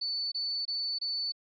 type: tone bursts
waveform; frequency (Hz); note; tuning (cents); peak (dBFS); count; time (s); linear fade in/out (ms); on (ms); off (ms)
sine; 4489; C#8; +21; -30; 4; 0.01-1.322; 10; 310; 24
effects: none